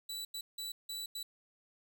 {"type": "tone bursts at uneven times", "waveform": "sawtooth", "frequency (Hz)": 3951, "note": "B7", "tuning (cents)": 0, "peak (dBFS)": -36, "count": 5, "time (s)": [[0.09, 0.25], [0.34, 0.41], [0.58, 0.72], [0.89, 1.06], [1.15, 1.23]], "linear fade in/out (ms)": 5, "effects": []}